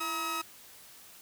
sawtooth tone cluster, 334.5 / 947 / 1278 Hz, E4 / A#5 / D#6, +25 / +27 / +46 cents, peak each -38 / -37 / -29 dBFS, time 0-0.42 s, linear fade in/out 10 ms, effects white hiss -53 dBFS RMS until 1.21 s

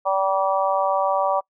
harmonic tone, 192.7 Hz, G3, 29 cents flat, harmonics 3 / 4 / 5 / 6, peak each -22 / -23 / -24 / -25 dBFS, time 0.05-1.41 s, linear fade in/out 20 ms, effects noise-tail reverb RT60 0.1 s tail -25 dB re dry

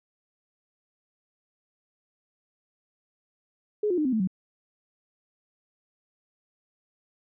sine tone with pitch steps, 420 / 357.3 / 303.9 / 258.5 / 219.9 / 187.09 Hz, G#4 / F4 / D#4 / C4 / A3 / F#3, +19 / +40 / -41 / -21 / -1 / +19 cents, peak -22 dBFS, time 3.83-4.274 s, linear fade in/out 5 ms, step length 74 ms, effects none

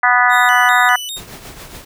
harmonic tone, 246.5 Hz, B3, 3 cents flat, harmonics 3 / 4 / 5 / 6 / 7 / 8, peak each -16 / -17 / -16 / -16 / -16 / -17 dBFS, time 0.03-0.96 s, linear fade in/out 5 ms
sawtooth tone with vibrato, 3322 Hz, G#7, in tune, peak -21 dBFS, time 0.29-1.21 s, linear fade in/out 50 ms, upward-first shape square, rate 2.5 Hz, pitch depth 190 cents each way
pink noise with tremolo, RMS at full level -32 dBFS, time 1.16-1.85 s, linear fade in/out 10 ms, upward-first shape triangle, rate 7.1 Hz, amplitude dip 60%
effects none

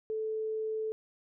sine tone, 437.3 Hz, A4, 11 cents flat, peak -31 dBFS, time 0.1-0.92 s, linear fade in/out 0 ms, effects none

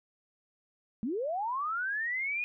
sine linear sweep, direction up, 201.2 to 2482 Hz, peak -30 dBFS, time 1.03-2.44 s, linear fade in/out 0 ms, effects none

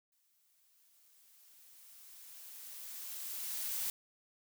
blue noise with exponential growth, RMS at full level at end -36 dBFS, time 0.12-3.9 s, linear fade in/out 2 ms, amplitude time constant 820 ms, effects none

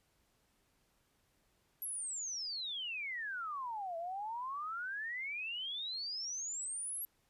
sine exponential two-way sweep, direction down then up, 11670 to 655 to 11670 Hz, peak -38 dBFS, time 1.82-7.05 s, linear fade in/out 0 ms, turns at 3.97 s, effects pink hiss -75 dBFS RMS until 7.29 s + resampled to 32000 Hz

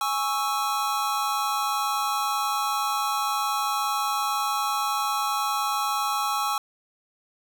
square chord, C# minor, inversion second, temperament equal, 830.6 / 1108.7 / 1318.5 Hz, G#5 / C#6 / E6, 0 / 0 / 0 cents, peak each -29 dBFS, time 0.01-6.58 s, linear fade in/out 2 ms, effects none

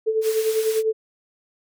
sine tone with tremolo, 440 Hz, A4, in tune, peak -16 dBFS, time 0.06-0.93 s, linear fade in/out 20 ms, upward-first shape sine, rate 10 Hz, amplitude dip 60%
white band-pass noise, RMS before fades -34 dBFS, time 0.21-0.83 s, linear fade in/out 50 ms, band 1200 to 15000 Hz, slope 12 dB/octave
effects none

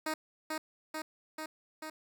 10% pulse tone with echo, 312.2 Hz, D#4, 6 cents sharp, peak -24 dBFS, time 0.06-0.14 s, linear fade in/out 5 ms, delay 440 ms, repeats 4, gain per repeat -2 dB, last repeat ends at 1.9 s, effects none

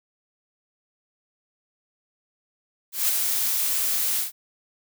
blue noise with ADSR envelope, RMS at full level -20 dBFS, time 2.92-4.32 s, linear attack 170 ms, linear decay 7 ms, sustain -4 dB, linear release 130 ms, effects none

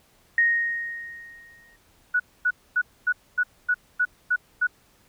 sine tone with exponential decay, 1864.7 Hz, A#6, in tune, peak -15 dBFS, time 0.38-1.76 s, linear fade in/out 2 ms, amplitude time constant 300 ms
sine tone bursts, 1470 Hz, F#6, 12 cents flat, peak -18 dBFS, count 9, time 2.14-4.671 s, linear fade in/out 10 ms, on 59 ms, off 250 ms
effects pink hiss -60 dBFS RMS until 5.08 s

